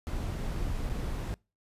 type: noise with dropouts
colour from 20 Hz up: brown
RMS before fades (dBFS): -33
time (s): 0.07-1.34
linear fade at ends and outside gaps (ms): 0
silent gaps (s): 0.892-0.897
effects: noise-tail reverb RT60 0.3 s tail -26 dB re dry + resampled to 32000 Hz